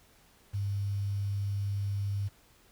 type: tone with quantisation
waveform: sine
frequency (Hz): 100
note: G2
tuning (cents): +35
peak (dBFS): -29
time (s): 0.53-2.29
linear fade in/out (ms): 20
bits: 9
effects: pink hiss -62 dBFS RMS until 2.71 s